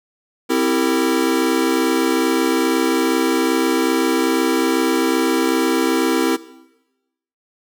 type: chord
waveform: square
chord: C dominant seventh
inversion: none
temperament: equal with one note detuned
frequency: 261.6 / 329.6 / 392 / 457.4 Hz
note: C4 / E4 / G4 / Bb4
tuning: 0 / 0 / 0 / -33 cents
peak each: -21 / -20 / -24 / -22 dBFS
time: 0.49-6.37 s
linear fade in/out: 20 ms
effects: noise-tail reverb RT60 1.0 s tail -18 dB re dry